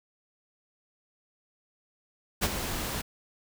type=noise with ADSR envelope; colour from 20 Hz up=pink; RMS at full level=-24 dBFS; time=2.41-3.02 s; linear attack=25 ms; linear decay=41 ms; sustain=-9 dB; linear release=13 ms; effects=none